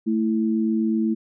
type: tone pair together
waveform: sine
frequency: 221.7 / 329.6 Hz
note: A3 / E4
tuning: +13 / 0 cents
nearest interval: perfect fifth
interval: 687 cents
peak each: -20 / -24 dBFS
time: 0.06-1.15 s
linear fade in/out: 20 ms
effects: none